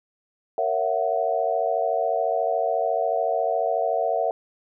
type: chord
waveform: sine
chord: F# dominant seventh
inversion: first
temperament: just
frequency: 462.5 / 555 / 666 / 740 Hz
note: A#4 / C#5 / E5 / F#5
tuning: -14 / +2 / +18 / 0 cents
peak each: -28 / -28 / -24 / -26 dBFS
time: 0.58-4.31 s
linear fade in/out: 2 ms
effects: none